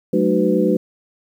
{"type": "tone cluster", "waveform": "sine", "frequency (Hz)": [186.8, 216.7, 305.4, 373.7, 501], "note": ["F#3", "A3", "D#4", "F#4", "B4"], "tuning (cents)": [17, -26, -32, 17, 25], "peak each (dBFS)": -20, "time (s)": [0.13, 0.77], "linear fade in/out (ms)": 5, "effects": ["8-bit"]}